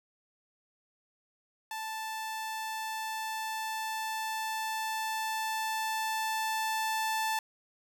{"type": "tone with level ramp", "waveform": "sawtooth", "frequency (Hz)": 880, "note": "A5", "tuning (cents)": 0, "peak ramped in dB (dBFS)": [-32, -25], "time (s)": [1.71, 7.39], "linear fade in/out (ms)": 2, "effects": []}